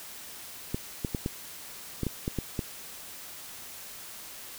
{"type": "clicks", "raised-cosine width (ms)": 3, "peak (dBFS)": -16, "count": 9, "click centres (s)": [0.745, 1.048, 1.148, 1.261, 2.033, 2.067, 2.279, 2.387, 2.592], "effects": ["white hiss -44 dBFS RMS until 4.58 s"]}